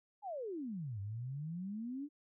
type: exponential two-way sweep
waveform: sine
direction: down then up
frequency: 865 to 96.5 to 301.1 Hz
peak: -39 dBFS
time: 0.22-2.09 s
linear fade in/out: 50 ms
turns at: 1 s
effects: none